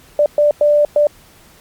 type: tone bursts at uneven times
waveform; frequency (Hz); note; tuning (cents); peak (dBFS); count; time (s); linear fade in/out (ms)
sine; 590; D5; +8; -8; 4; 0.19-0.26 / 0.38-0.51 / 0.61-0.85 / 0.96-1.07; 2
effects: pink hiss -46 dBFS RMS until 1.6 s + MP3 96 kbps